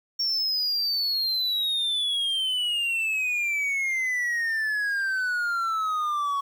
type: exponential sweep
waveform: triangle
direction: down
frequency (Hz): 5520 to 1110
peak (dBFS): -22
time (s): 0.19-6.41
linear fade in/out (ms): 10
effects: 9-bit